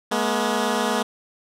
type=tone pair together; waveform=10% pulse; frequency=211.8 / 240.4 Hz; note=G#3 / B3; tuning=+34 / -46 cents; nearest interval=major second; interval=220 cents; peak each=-15 dBFS; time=0.11-1.03 s; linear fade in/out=10 ms; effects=low-pass 11000 Hz 12 dB/octave